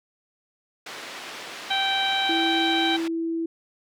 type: band-pass noise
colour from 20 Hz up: white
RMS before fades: -38 dBFS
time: 0.86-3.08 s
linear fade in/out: 5 ms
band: 260 to 3400 Hz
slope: 12 dB/octave
type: harmonic tone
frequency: 779 Hz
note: G5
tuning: 11 cents flat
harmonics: 1 / 2 / 3 / 4 / 5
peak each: -26 / -29 / -31 / -28 / -27 dBFS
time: 1.7-2.97 s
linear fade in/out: 10 ms
type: tone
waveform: sine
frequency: 329.9 Hz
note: E4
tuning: 1 cent sharp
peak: -24 dBFS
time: 2.29-3.46 s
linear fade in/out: 5 ms
effects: none